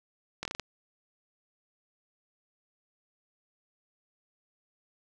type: slowing click train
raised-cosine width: 0.2 ms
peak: -17 dBFS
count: 6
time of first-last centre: 0.43-0.597 s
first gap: 22 ms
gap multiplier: 1.21
effects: none